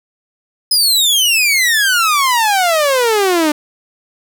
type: exponential sweep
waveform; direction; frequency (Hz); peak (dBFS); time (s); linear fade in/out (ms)
sawtooth; down; 5110 to 293.7; -7; 0.71-3.52; 5
effects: 8-bit